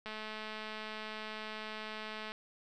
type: click train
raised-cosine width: 0.3 ms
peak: -27 dBFS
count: 489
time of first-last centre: 0.06-2.319 s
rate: 216 Hz
effects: none